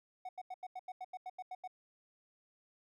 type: tone bursts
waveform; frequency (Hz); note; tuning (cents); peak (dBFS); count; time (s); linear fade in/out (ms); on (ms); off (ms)
triangle; 740; F#5; 0; -39; 12; 0.25-1.676; 5; 40; 86
effects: none